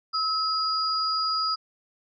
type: tone pair together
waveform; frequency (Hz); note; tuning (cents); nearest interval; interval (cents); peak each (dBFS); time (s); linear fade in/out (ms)
sine; 1291 / 4874; E6 / D#8; -37 / -37; octave + major seventh; 2300; -26; 0.13-1.56; 20
effects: none